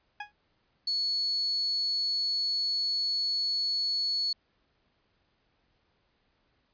20% pulse tone with exponential decay, 830.6 Hz, G#5, in tune, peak -27 dBFS, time 0.2-0.32 s, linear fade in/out 5 ms, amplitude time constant 26 ms
sine tone, 4400 Hz, C#8, 14 cents flat, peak -26 dBFS, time 0.87-4.33 s, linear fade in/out 5 ms
effects pink hiss -72 dBFS RMS until 6.73 s + resampled to 11025 Hz

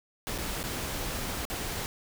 pink noise with dropouts, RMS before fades -34 dBFS, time 0.27-1.86 s, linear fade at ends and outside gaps 0 ms, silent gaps 0.379-0.385 / 0.63-0.638 / 1.452-1.5 s, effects none

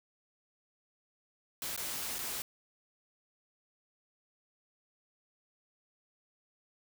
white noise with dropouts, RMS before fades -38 dBFS, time 1.62-2.42 s, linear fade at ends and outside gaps 1 ms, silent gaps 1.763-1.776 / 2.185-2.189 s, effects none

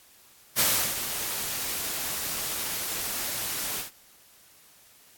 white noise with ADSR envelope, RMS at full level -21 dBFS, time 0.56-3.91 s, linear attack 33 ms, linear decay 350 ms, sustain -10 dB, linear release 130 ms, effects white hiss -56 dBFS RMS until 5.17 s + AAC 64 kbps

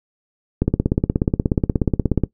click train, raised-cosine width 3 ms, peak -3 dBFS, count 28, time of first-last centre 0.62-2.237 s, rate 16.7 Hz, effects noise-tail reverb RT60 0.1 s tail -18 dB re dry

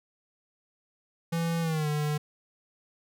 square tone with pitch glide, 166.9 to 149.55 Hz, E3 to D3, +22 to +32 cents, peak -27 dBFS, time 1.32-2.18 s, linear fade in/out 10 ms, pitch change -190 cents, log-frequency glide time 1.61-1.88 s, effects none

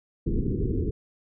pink low-pass noise, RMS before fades -26 dBFS, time 0.26-0.91 s, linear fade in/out 5 ms, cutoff 450 Hz, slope 96 dB/octave, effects none

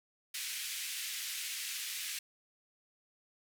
pink band-pass noise, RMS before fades -40 dBFS, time 0.34-2.19 s, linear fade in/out 5 ms, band 2100 to 15000 Hz, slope 24 dB/octave, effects none

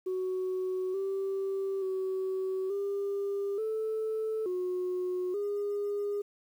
sine tone with pitch steps, 371.7 / 388.7 / 378.3 / 399.5 / 438.5 / 363.8 / 408.4 Hz, F#4 / G4 / F#4 / G4 / A4 / F#4 / G#4, +8 / -15 / +38 / +33 / -6 / -29 / -29 cents, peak -28 dBFS, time 0.06-6.22 s, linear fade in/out 10 ms, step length 880 ms, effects tanh soft clip ceiling -27 dBFS + 10-bit

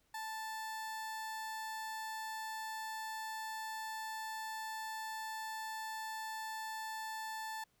30% pulse tone, 880 Hz, A5, in tune, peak -38 dBFS, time 0.14-7.64 s, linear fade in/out 5 ms, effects pink hiss -75 dBFS RMS until 7.8 s

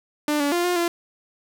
sawtooth tone with pitch steps, 297.8 / 286.4 / 348.3 / 355.6 / 342.9 Hz, D4 / D4 / F4 / F4 / F4, +24 / -43 / -5 / +31 / -32 cents, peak -16 dBFS, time 0.28-0.88 s, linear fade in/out 2 ms, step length 120 ms, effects none

